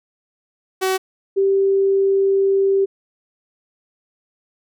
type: tone pair in turn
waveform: sawtooth / sine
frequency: 377.7 / 390.8 Hz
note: F#4 / G4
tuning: +36 / -5 cents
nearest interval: minor second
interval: 59 cents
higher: second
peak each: -13 dBFS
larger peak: neither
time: 0.81-0.98 / 1.36-2.86 s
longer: second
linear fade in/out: 20 ms
effects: none